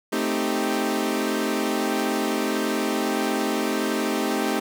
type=chord; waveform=sawtooth; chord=A half-diminished seventh; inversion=none; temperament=equal; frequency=220 / 261.6 / 311.1 / 392 Hz; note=A3 / C4 / Eb4 / G4; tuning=0 / 0 / 0 / 0 cents; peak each=-24 dBFS; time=0.12-4.6 s; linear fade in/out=10 ms; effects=none